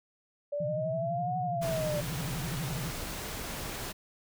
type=exponential two-way sweep; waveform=sine; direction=up then down; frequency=574 to 740 to 582 Hz; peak=-30 dBFS; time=0.52-2.01 s; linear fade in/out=10 ms; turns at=1.38 s
type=tone with vibrato; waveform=sine; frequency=146.83 Hz; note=D3; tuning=in tune; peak=-34 dBFS; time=0.6-2.91 s; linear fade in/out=5 ms; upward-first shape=sine; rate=12 Hz; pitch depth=300 cents each way
type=noise; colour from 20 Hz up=pink; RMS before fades=-38 dBFS; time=1.61-3.93 s; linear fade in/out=20 ms
effects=none